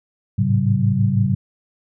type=tone cluster; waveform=sine; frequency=104.6 / 110.7 / 134.6 / 190 Hz; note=G#2 / A2 / C3 / F#3; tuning=+13 / +11 / +49 / +46 cents; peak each=-20 dBFS; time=0.38-1.35 s; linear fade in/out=10 ms; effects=none